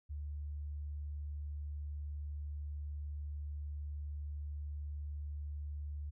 sine tone, 73.42 Hz, D2, in tune, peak -39 dBFS, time 0.09-6.11 s, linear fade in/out 20 ms, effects none

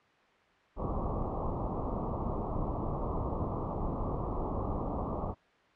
pink low-pass noise, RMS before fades -34 dBFS, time 0.76-5.35 s, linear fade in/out 50 ms, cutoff 1200 Hz, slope 96 dB/octave, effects white hiss -63 dBFS RMS until 5.75 s + low-pass 2000 Hz 12 dB/octave

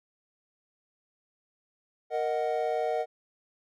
triangle chord, D# minor, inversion second, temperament equal, 466.2 / 622.3 / 740 Hz, A#4 / D#5 / F#5, 0 / 0 / 0 cents, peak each -29 dBFS, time 2.1-3.06 s, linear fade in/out 50 ms, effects none

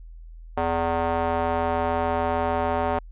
square tone with band-pass filter, 83.4 Hz, E2, 21 cents sharp, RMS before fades -24 dBFS, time 0.57-2.99 s, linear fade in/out 5 ms, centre 770 Hz, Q 1.9, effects added 41 Hz sine -39 dBFS peak until 3.11 s + resampled to 8000 Hz

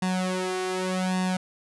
sawtooth tone with flanger, 185 Hz, F#3, in tune, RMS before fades -27 dBFS, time 0.02-1.37 s, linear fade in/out 5 ms, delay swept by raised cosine 1.1 to 2.6 ms, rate 0.85 Hz, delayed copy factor +0.95, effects resampled to 24000 Hz

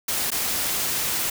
white noise with dropouts, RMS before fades -25 dBFS, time 0.08-1.3 s, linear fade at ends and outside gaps 5 ms, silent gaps 0.305-0.316 s, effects none

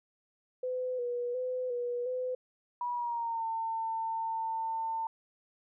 sine tone with vibrato, 495.5 Hz, B4, 6 cents sharp, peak -31 dBFS, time 0.63-2.35 s, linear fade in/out 5 ms, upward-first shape square, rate 1.4 Hz, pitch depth 37 cents each way
sine tone with pitch glide, 970 to 899.8 Hz, B5 to A5, -31 to +39 cents, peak -31 dBFS, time 2.81-5.07 s, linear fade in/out 2 ms, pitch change -130 cents, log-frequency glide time 2.93-3.46 s
effects none

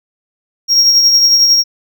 triangle tone with tremolo, 5588 Hz, F8, in tune, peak -3 dBFS, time 0.68-1.64 s, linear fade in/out 50 ms, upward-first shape triangle, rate 11 Hz, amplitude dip 45%, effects none

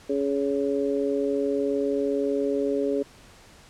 harmonic tone, 139.9 Hz, C#3, 16 cents sharp, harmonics 2 / 3 / 4, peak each -27 / -25 / -29 dBFS, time 0.09-3.03 s, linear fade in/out 10 ms, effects pink hiss -51 dBFS RMS until 3.69 s + low-pass 9000 Hz 12 dB/octave

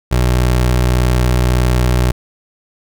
25% pulse tone, 61.74 Hz, B1, in tune, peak -7 dBFS, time 0.11-2.12 s, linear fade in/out 10 ms, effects none

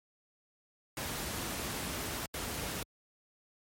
pink noise bursts at uneven times, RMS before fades -37 dBFS, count 2, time 0.97-2.26 / 2.34-2.83 s, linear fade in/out 2 ms, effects high-pass 60 Hz 12 dB/octave + MP3 64 kbps

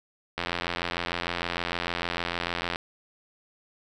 click train, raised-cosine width 0.3 ms, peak -12 dBFS, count 207, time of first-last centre 0.38-2.759 s, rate 86.6 Hz, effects none

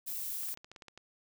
violet noise, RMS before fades -38 dBFS, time 0.06-0.55 s, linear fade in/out 20 ms
clicks, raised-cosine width 0.2 ms, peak -32 dBFS, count 10, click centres 0.433 / 0.486 / 0.541 / 0.574 / 0.645 / 0.716 / 0.762 / 0.822 / 0.883 / 0.976 s
effects none

